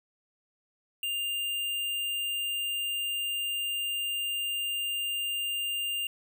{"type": "tone", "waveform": "square", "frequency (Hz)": 2800, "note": "F7", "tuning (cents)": 4, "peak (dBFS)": -30, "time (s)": [1.03, 6.07], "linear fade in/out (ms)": 2, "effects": []}